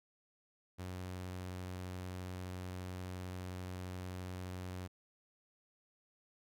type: tone with vibrato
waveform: sawtooth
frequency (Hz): 91.5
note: F#2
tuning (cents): -19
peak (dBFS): -38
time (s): 0.78-4.88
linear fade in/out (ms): 20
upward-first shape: sine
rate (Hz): 19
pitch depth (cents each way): 10
effects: none